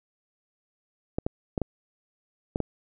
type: clicks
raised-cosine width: 2 ms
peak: -13 dBFS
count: 6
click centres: 1.185 / 1.265 / 1.578 / 1.617 / 2.559 / 2.603 s
effects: none